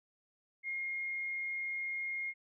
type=tone; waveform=sine; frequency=2138 Hz; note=C7; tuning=37 cents sharp; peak=-35 dBFS; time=0.63-2.34 s; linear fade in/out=50 ms; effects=none